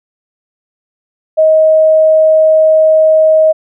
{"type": "tone", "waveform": "sine", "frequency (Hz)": 630, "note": "D#5", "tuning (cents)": 21, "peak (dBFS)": -4, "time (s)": [1.37, 3.53], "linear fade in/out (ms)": 20, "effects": []}